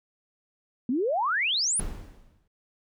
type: exponential sweep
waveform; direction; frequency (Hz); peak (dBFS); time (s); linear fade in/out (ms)
sine; up; 229.5 to 10548; -23; 0.89-1.8; 2
type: noise with exponential decay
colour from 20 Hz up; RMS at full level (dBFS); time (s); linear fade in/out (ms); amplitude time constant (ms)
brown; -29; 1.79-2.48; 5; 150
effects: none